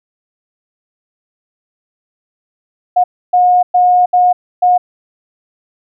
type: tone bursts at uneven times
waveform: sine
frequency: 721 Hz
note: F#5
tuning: 45 cents flat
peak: -6 dBFS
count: 5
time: 2.96-3.04 / 3.33-3.63 / 3.74-4.06 / 4.13-4.33 / 4.62-4.78 s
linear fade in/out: 10 ms
effects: none